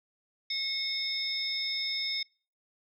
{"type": "tone cluster", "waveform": "sine", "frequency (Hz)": [2172, 3660, 5240], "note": ["C#7", "A#7", "E8"], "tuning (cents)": [-36, -32, -11], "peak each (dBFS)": [-36, -34, -32], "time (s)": [0.5, 2.23], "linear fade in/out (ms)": 5, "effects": ["noise-tail reverb RT60 0.4 s tail -25 dB re dry", "tanh soft clip ceiling -20 dBFS"]}